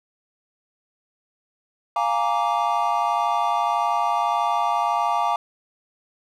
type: chord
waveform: triangle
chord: Bb dominant seventh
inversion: second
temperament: equal with one note detuned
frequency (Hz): 698.5 / 830.6 / 932.3 / 1164.5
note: F5 / Ab5 / Bb5 / D6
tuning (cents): 0 / 0 / 0 / -15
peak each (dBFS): -23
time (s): 1.96-5.36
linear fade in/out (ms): 2
effects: none